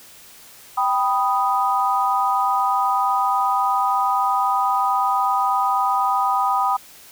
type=chord; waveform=sine; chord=G augmented; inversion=none; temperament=equal; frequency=784 / 987.8 / 1244.5 Hz; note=G5 / B5 / D#6; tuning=0 / 0 / 0 cents; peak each=-21 dBFS; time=0.77-6.77 s; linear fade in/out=10 ms; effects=white hiss -45 dBFS RMS until 7.11 s